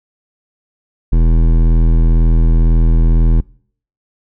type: tone with hard clipping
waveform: triangle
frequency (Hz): 41.01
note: E1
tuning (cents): -8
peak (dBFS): -9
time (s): 1.12-3.41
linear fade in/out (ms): 10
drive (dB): 18
effects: noise-tail reverb RT60 0.6 s tail -26 dB re dry